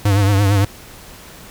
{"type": "tone with vibrato", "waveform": "square", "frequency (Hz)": 100, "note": "G2", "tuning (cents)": 35, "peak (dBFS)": -12, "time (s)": [0.05, 0.65], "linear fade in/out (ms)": 5, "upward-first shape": "triangle", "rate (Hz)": 8.8, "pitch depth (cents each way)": 80, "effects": ["pink hiss -39 dBFS RMS until 1.5 s"]}